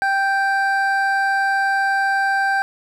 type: tone pair together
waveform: triangle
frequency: 784 / 1568 Hz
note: G5 / G6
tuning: 0 / 0 cents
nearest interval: octave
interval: 1200 cents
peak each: -17 dBFS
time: 0.02-2.62 s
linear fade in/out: 0 ms
effects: none